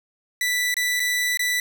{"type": "tone with dropouts", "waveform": "sawtooth", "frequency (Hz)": 1975.5, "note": "B6", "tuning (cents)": 0, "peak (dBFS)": -17, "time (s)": [0.41, 1.6], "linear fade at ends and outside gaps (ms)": 2, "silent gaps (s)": [[0.742, 0.767], [0.997, 1.001], [1.373, 1.393]], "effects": []}